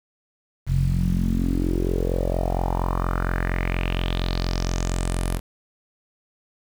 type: tone with low-pass filter sweep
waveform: sawtooth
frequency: 44.27 Hz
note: F1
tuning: 24 cents sharp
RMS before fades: -23 dBFS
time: 0.66-5.41 s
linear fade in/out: 50 ms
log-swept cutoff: 120 to 12000 Hz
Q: 4.8
effects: 7-bit